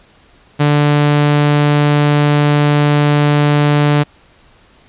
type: tone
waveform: sawtooth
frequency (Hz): 146.83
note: D3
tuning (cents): 0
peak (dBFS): -5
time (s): 0.59-4.04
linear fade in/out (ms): 20
effects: pink hiss -48 dBFS RMS until 4.88 s + resampled to 8000 Hz